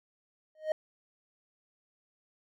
triangle tone with exponential growth, 622.3 Hz, D#5, in tune, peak -21 dBFS, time 0.55-0.72 s, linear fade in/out 2 ms, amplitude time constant 35 ms, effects none

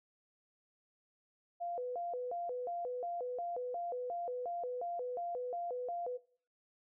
sine tone with vibrato, 587.3 Hz, D5, in tune, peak -36 dBFS, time 1.6-6.18 s, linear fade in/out 20 ms, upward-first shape square, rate 2.8 Hz, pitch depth 290 cents each way, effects noise-tail reverb RT60 0.5 s tail -21 dB re dry

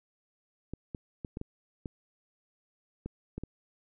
clicks, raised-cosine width 3 ms, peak -24 dBFS, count 9, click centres 0.736 / 0.948 / 1.248 / 1.371 / 1.414 / 1.858 / 3.06 / 3.38 / 3.436 s, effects none

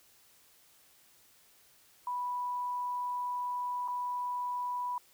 sine tone with dropouts, 985 Hz, B5, 5 cents flat, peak -32 dBFS, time 2.07-4.98 s, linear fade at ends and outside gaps 2 ms, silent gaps 3.878-3.883 s, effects white hiss -63 dBFS RMS until 5.13 s

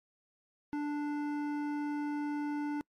sine tone with hard clipping, 293.7 Hz, D4, in tune, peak -34 dBFS, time 0.73-2.81 s, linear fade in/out 0 ms, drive 12 dB, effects noise-tail reverb RT60 0.1 s tail -26 dB re dry + MP3 64 kbps

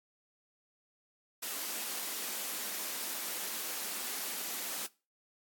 white high-pass noise, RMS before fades -38 dBFS, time 1.42-4.87 s, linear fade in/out 10 ms, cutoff 190 Hz, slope 48 dB/octave, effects noise-tail reverb RT60 0.3 s tail -21 dB re dry + AAC 64 kbps

